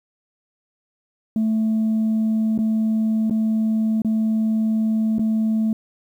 sine tone with dropouts, 220 Hz, A3, in tune, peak -15 dBFS, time 1.36-5.73 s, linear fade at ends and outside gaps 2 ms, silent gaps 2.578-2.588 / 3.298-3.308 / 4.019-4.047 / 5.184-5.193 s, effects tanh soft clip ceiling -15 dBFS + 9-bit

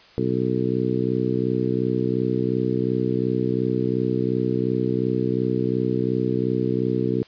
harmonic tone, 62.8 Hz, B1, 30 cents sharp, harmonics 2 / 3 / 4 / 5 / 6 / 7, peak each -27 / -27 / -27 / -27 / -27 / -27 dBFS, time 0.18-7.23 s, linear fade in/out 0 ms, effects white hiss -50 dBFS RMS until 7.27 s + resampled to 11025 Hz

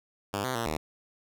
5% pulse tone with pitch steps, 100.4 / 128.8 / 116 / 77.6 Hz, G2 / C3 / A#2 / D#2, +42 / -27 / -8 / -4 cents, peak -18 dBFS, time 0.33-0.77 s, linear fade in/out 5 ms, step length 110 ms, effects none

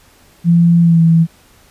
sine tone with pitch glide, 170.2 to 164.78 Hz, F3 to E3, -44 to 0 cents, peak -6 dBFS, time 0.44-1.27 s, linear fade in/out 50 ms, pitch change -56 cents, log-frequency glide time 0.81-1.01 s, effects pink hiss -48 dBFS RMS until 1.7 s + resampled to 32000 Hz

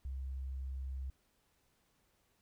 sine tone, 66.2 Hz, C2, 21 cents sharp, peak -38 dBFS, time 0.05-1.1 s, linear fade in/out 0 ms, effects pink hiss -75 dBFS RMS until 2.41 s

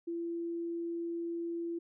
sine tone, 338.4 Hz, E4, 45 cents sharp, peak -34 dBFS, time 0.07-1.79 s, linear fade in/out 10 ms, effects none

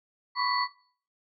sine tone cluster, 994 / 1106 / 1148 / 1976 / 4431 Hz, B5 / C#6 / D6 / B6 / C#8, +11 / -4 / -40 / 0 / -2 cents, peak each -30 / -30 / -35 / -33 / -31 dBFS, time 0.35-0.68 s, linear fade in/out 50 ms, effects noise-tail reverb RT60 0.5 s tail -19 dB re dry

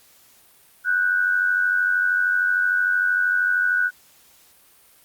sine tone pair together, 1473.9 / 1567 Hz, F#6 / G6, -7 / -1 cents, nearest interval minor second, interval 106 cents, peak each -18 / -25 dBFS, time 0.84-3.91 s, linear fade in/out 50 ms, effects white hiss -54 dBFS RMS until 5.04 s + Opus 48 kbps

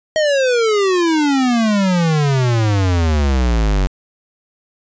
square exponential sweep, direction down, 635 to 45.55 Hz, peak -13 dBFS, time 0.16-3.87 s, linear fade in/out 0 ms, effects resampled to 16000 Hz

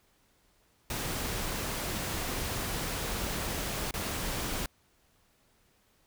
pink noise with dropouts, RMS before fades -34 dBFS, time 0.9-4.66 s, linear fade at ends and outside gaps 2 ms, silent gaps 3.91-3.939 s, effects pink hiss -68 dBFS RMS until 6.06 s

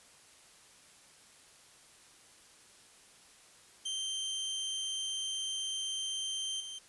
sawtooth tone with level steps, 3136 Hz, G7, in tune, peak -31 / -38 dBFS, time 3.85-6.79 s, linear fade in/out 10 ms, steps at 6.6 s, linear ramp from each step 5 ms, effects white hiss -59 dBFS RMS until 6.88 s + resampled to 24000 Hz

